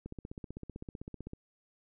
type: click train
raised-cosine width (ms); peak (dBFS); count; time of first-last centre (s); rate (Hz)
3; -29; 21; 0.06-1.334; 15.7
effects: none